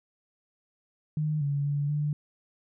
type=tone with pitch steps; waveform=sine; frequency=152.8 / 142.3 / 144 / 148.2 Hz; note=D#3 / C#3 / D3 / D3; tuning=-31 / +46 / -34 / +16 cents; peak=-25 dBFS; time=1.17-2.13 s; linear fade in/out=2 ms; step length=240 ms; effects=none